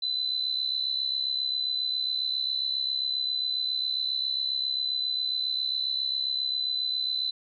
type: tone with amplitude modulation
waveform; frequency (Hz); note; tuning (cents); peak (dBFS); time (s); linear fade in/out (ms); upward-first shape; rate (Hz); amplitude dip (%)
sine; 4016; B7; +28; -23; 0.02-7.31; 10; sine; 67.4; 65
effects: none